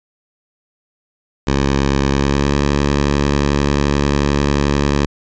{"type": "tone with pitch glide", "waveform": "10% pulse", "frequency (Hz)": [69, 71.31], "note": ["C#2", "C#2"], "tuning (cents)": [-7, 50], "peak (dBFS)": -5, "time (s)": [1.47, 5.06], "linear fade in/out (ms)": 5, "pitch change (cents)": 57, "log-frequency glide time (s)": [2.11, 2.58], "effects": ["resampled to 16000 Hz"]}